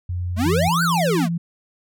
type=tone; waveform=sine; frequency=89 Hz; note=F2; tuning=33 cents sharp; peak=-22 dBFS; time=0.09-0.69 s; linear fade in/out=5 ms
type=exponential two-way sweep; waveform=square; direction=up then down; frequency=197.5 to 1564 to 197.5 Hz; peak=-19 dBFS; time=0.36-1.29 s; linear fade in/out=50 ms; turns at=0.83 s
type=tone with pitch glide; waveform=sine; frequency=167.6 to 169.06 Hz; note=E3 to E3; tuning=+29 to +44 cents; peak=-20 dBFS; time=0.45-1.38 s; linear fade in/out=10 ms; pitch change=+15 cents; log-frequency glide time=0.57-0.9 s
effects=none